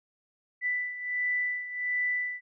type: beating tone pair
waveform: sine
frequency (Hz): 1983 / 1984.4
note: B6 / B6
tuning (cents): +7 / +8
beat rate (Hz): 1.4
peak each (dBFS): -29 / -34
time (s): 0.61-2.41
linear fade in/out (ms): 50
effects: none